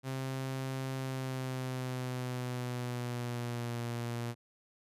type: tone with pitch glide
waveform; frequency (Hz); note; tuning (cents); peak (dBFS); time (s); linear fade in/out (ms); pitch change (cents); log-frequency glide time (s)
sawtooth; 132.4 to 118.64; C3 to A#2; +21 to +31; -31; 0.03-4.35; 50; -190; 0.96-3.8
effects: resampled to 32000 Hz